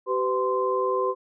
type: tone cluster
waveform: sine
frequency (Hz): 384.5 / 504 / 1039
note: G4 / B4 / C6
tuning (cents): -33 / +35 / -12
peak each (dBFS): -26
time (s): 0.06-1.15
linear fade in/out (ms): 50
effects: none